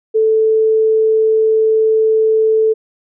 sine tone, 439.6 Hz, A4, 2 cents flat, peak -9 dBFS, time 0.14-2.74 s, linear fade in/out 20 ms, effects none

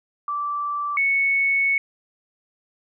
sine tone pair in turn, 1166 / 2212 Hz, D6 / C#7, -13 / -4 cents, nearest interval major seventh, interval 1109 cents, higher second, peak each -23 / -17 dBFS, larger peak second, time 0.28-0.97 / 0.97-1.78 s, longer second, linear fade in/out 2 ms, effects none

